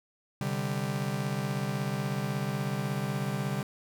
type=chord; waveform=45% pulse; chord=C suspended second; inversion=none; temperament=just; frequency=130.81 / 147.16 / 196.22 Hz; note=C3 / D3 / G3; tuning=0 / +4 / +2 cents; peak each=-34 dBFS; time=0.41-3.63 s; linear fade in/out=2 ms; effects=none